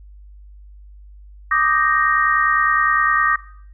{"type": "chord", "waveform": "sine", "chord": "Eb major seventh", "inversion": "third", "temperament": "equal", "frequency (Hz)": [1174.7, 1244.5, 1568, 1864.7], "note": ["D6", "Eb6", "G6", "Bb6"], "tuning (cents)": [0, 0, 0, 0], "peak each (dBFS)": [-19, -20, -24, -18], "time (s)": [1.51, 3.36], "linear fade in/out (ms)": 5, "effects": ["noise-tail reverb RT60 0.6 s tail -18 dB re dry", "added 50 Hz sine -39 dBFS peak until 3.73 s"]}